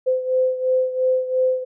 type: beating tone pair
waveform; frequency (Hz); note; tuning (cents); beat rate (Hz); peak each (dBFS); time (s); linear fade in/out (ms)
sine; 513 / 515.9; C5 / C5; -34 / -24; 2.9; -18 / -23; 0.06-1.65; 20
effects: none